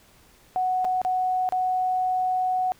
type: tone with dropouts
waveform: sine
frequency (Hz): 740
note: F#5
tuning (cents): 0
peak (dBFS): -21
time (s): 0.56-2.72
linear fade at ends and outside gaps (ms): 0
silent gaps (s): 0.845-0.85 / 1.016-1.049 / 1.49-1.523
effects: pink hiss -56 dBFS RMS until 2.79 s